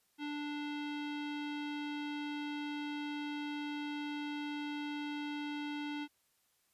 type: tone with low-pass filter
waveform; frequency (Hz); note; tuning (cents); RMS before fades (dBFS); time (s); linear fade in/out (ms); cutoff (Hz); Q
square; 293.7; D4; 0; -40; 0.18-6.08; 50; 3200; 2.4
effects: white hiss -75 dBFS RMS until 6.73 s + resampled to 32000 Hz